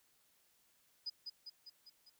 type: tone with echo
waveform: sine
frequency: 4978 Hz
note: D#8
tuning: in tune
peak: -38 dBFS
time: 1.06-1.1 s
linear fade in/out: 10 ms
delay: 200 ms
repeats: 5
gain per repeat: -4 dB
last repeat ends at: 2.1 s
effects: white hiss -73 dBFS RMS until 2.19 s